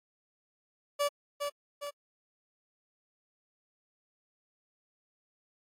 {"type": "tone with echo", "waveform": "30% pulse", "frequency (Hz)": 577, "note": "D5", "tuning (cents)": -31, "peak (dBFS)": -24, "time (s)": [0.99, 1.09], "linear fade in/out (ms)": 20, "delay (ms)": 410, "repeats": 2, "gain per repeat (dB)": -5, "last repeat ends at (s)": 1.91, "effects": ["AAC 48 kbps"]}